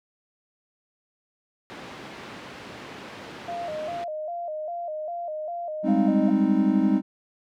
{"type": "band-pass noise", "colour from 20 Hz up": "pink", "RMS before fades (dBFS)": -41, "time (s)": [1.7, 4.04], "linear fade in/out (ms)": 0, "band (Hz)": [170, 3300], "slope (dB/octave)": 12}
{"type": "tone with vibrato", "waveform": "sine", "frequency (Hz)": 653, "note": "E5", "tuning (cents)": -17, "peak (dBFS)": -29, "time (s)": [3.48, 6.3], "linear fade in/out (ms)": 5, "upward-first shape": "square", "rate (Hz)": 2.5, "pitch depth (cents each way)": 100}
{"type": "chord", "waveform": "triangle", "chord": "Ab major seventh", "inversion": "third", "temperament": "equal", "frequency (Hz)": [196, 207.7, 261.6, 311.1], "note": ["G3", "Ab3", "C4", "Eb4"], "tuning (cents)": [0, 0, 0, 0], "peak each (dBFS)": -22, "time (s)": [5.83, 7.02], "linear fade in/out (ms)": 50}
{"effects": []}